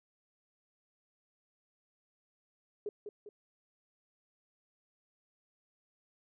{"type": "tone with echo", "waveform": "sine", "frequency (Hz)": 415.3, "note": "G#4", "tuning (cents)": 0, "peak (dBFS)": -34, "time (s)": [2.86, 2.89], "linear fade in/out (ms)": 2, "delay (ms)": 200, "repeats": 2, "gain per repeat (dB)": -6, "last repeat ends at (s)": 3.29, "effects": []}